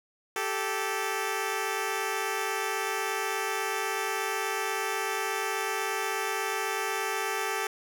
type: tone pair together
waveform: 10% pulse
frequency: 390 / 438.2 Hz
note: G4 / A4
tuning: -9 / -7 cents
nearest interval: major second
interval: 202 cents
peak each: -23 dBFS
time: 0.36-7.67 s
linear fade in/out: 2 ms
effects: none